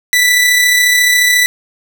sawtooth tone with amplitude modulation, 1975.5 Hz, B6, in tune, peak -3 dBFS, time 0.13-1.46 s, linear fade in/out 0 ms, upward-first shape sine, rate 34.2 Hz, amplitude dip 30%, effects none

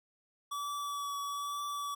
square tone with vibrato, 1146 Hz, D6, 43 cents flat, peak -36 dBFS, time 0.51-1.95 s, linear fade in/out 10 ms, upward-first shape triangle, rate 1.1 Hz, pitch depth 18 cents each way, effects none

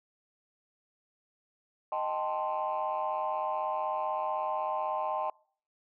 sine chord, A half-diminished seventh, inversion second, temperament equal, 622.3 / 784 / 880 / 1046.5 Hz, Eb5 / G5 / A5 / C6, 0 / 0 / 0 / 0 cents, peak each -34 dBFS, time 1.92-5.3 s, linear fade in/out 2 ms, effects noise-tail reverb RT60 0.5 s tail -26 dB re dry + tanh soft clip ceiling -23 dBFS

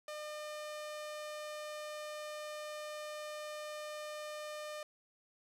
sawtooth tone, 604 Hz, D5, 48 cents sharp, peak -38 dBFS, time 0.08-4.83 s, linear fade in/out 2 ms, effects low-pass 11000 Hz 12 dB/octave

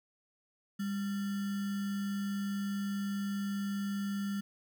sine tone with sample-and-hold, 200.1 Hz, G3, 36 cents sharp, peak -32 dBFS, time 0.79-4.41 s, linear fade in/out 10 ms, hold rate 1575 Hz, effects none

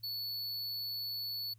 square tone, 4435 Hz, C#8, in tune, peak -37 dBFS, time 0.03-1.54 s, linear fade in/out 10 ms, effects added 111 Hz sine -58 dBFS peak until 1.58 s + white hiss -75 dBFS RMS until 1.58 s

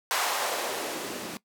blue noise with band-pass filter sweep, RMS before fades -31 dBFS, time 0.11-1.37 s, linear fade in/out 0 ms, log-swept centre 970 to 220 Hz, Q 1.8, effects noise-tail reverb RT60 0.1 s tail -19 dB re dry

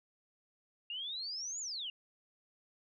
sine exponential two-way sweep, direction up then down, 2765 to 7100 to 2765 Hz, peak -38 dBFS, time 0.9-1.9 s, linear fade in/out 2 ms, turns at 1.6 s, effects none

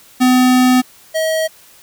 square tone pair in turn, 253.1 / 637.8 Hz, B3 / D#5, +43 / +43 cents, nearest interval octave + major third, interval 1600 cents, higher second, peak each -9 / -15 dBFS, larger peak first, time 0.2-0.82 / 1.14-1.48 s, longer first, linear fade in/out 20 ms, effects white hiss -45 dBFS RMS until 1.82 s

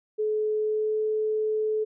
sine tone with pitch glide, 428.6 to 431.8 Hz, A4 to A4, -45 to -33 cents, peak -23 dBFS, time 0.18-1.85 s, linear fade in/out 20 ms, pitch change +12 cents, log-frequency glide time 0.58-1.01 s, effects none

